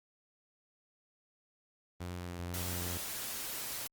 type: tone with vibrato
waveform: sawtooth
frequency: 88.2 Hz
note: F2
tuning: 18 cents sharp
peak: -34 dBFS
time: 2-2.98 s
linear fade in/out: 10 ms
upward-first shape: sine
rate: 1.9 Hz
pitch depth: 15 cents each way
type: noise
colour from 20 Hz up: white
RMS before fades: -40 dBFS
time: 2.54-3.87 s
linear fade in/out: 0 ms
effects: Opus 32 kbps